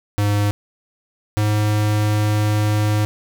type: tone pair in turn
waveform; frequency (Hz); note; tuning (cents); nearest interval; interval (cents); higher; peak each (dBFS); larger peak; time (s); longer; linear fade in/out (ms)
square; 102.9 / 105.61; G#2 / G#2; -16 / +29; unison; 45; second; -16; neither; 0.18-0.51 / 1.37-3.05; second; 0
effects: none